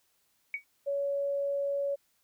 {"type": "tone with exponential decay", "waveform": "sine", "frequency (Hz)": 2251, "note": "C#7", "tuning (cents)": 26, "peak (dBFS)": -27, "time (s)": [0.54, 0.64], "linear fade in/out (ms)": 1, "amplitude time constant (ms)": 21}
{"type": "tone", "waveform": "sine", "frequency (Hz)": 562, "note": "C#5", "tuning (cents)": 24, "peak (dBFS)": -28, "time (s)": [0.86, 1.96], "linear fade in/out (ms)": 20}
{"effects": ["white hiss -72 dBFS RMS until 2.23 s"]}